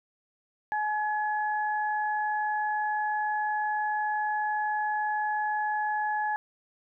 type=tone pair together; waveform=sine; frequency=848 / 1694.2 Hz; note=G#5 / G#6; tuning=+36 / +34 cents; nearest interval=octave; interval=1198 cents; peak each=-27 / -32 dBFS; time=0.72-6.36 s; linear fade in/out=0 ms; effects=none